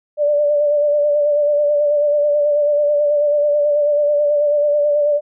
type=tone with vibrato; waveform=sine; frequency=587.3 Hz; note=D5; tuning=in tune; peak=-12 dBFS; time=0.17-5.21 s; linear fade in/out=50 ms; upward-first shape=sine; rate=9.2 Hz; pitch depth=31 cents each way; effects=none